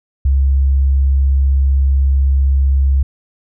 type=tone; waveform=sine; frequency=67.9 Hz; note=C#2; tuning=35 cents flat; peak=-9 dBFS; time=0.25-3.03 s; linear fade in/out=5 ms; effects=none